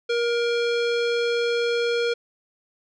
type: tone with low-pass filter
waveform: square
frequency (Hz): 472.1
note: A#4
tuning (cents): +22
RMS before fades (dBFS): -23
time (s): 0.09-2.14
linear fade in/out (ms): 10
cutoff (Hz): 4000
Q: 1.7
effects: none